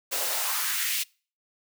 white noise with high-pass filter sweep, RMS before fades -28 dBFS, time 0.11-1.04 s, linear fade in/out 20 ms, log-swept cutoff 420 to 2800 Hz, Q 1.9, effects noise-tail reverb RT60 0.4 s tail -26 dB re dry

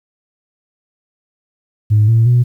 sine tone with pitch steps, 106.2 / 113.82 / 121.99 Hz, G#2 / A#2 / B2, +39 / -41 / -21 cents, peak -6 dBFS, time 1.9-2.44 s, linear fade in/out 20 ms, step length 180 ms, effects tanh soft clip ceiling -4 dBFS + 8-bit

